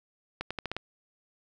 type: accelerating click train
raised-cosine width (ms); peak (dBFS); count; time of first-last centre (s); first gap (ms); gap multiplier
0.3; -17; 6; 0.41-0.766; 96; 0.85
effects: none